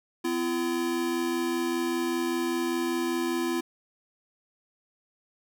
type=tone pair together; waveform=square; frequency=254.3 / 339.4 Hz; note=C4 / F4; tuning=-49 / -49 cents; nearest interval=perfect fourth; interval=500 cents; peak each=-32 / -28 dBFS; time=0.24-3.61 s; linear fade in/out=10 ms; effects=none